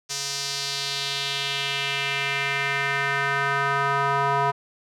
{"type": "tone with band-pass filter sweep", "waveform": "square", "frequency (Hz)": 139.6, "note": "C#3", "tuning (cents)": 13, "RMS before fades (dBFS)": -25, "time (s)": [0.09, 4.52], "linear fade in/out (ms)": 20, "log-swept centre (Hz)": [5800, 990], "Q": 2.3, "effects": []}